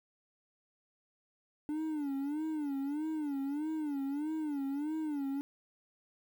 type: tone with vibrato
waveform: triangle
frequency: 293.7 Hz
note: D4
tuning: in tune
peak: -31 dBFS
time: 1.69-5.41 s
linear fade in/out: 0 ms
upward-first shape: sine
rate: 1.6 Hz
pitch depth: 130 cents each way
effects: 10-bit